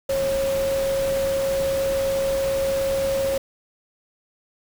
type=tone in noise; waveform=sine; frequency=544 Hz; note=C#5; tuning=33 cents flat; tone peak=-20 dBFS; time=0.09-3.38 s; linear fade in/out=5 ms; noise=pink; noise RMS=-32 dBFS; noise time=0.09-3.38 s; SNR=+9 dB; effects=none